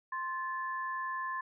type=tone pair together; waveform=sine; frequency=1050 / 1740.6 Hz; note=C6 / A6; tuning=+6 / -19 cents; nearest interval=major sixth; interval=875 cents; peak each=-35 / -39 dBFS; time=0.12-1.41 s; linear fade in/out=5 ms; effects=none